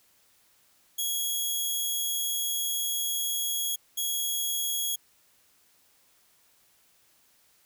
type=tone bursts at uneven times; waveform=10% pulse; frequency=3322 Hz; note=G#7; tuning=in tune; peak=-19 dBFS; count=2; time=0.98-3.76 / 3.97-4.96 s; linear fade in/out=10 ms; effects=white hiss -64 dBFS RMS until 7.65 s